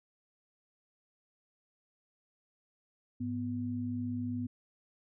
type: tone pair together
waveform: sine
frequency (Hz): 103.98 / 246.9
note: G#2 / B3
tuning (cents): +3 / 0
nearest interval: octave + minor third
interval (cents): 1497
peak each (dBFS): -38 / -34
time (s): 3.2-4.47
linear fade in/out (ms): 10
effects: none